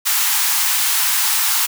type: high-pass noise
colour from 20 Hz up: white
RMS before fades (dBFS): -17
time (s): 0.05-1.67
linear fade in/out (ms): 20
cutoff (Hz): 780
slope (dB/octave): 96
effects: none